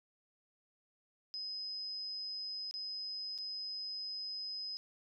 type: tone with dropouts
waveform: sine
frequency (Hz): 5050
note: D#8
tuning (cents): +25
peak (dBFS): -39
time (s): 1.34-4.77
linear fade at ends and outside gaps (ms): 0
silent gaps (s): 2.711-2.74 / 3.379-3.386
effects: none